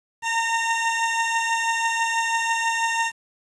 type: beating tone pair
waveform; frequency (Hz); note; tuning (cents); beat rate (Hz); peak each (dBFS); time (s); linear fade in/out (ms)
20% pulse; 914 / 920.1; A#5 / A#5; -34 / -23; 6.1; -17 / -23; 0.22-3.12; 50
effects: resampled to 22050 Hz + 8-bit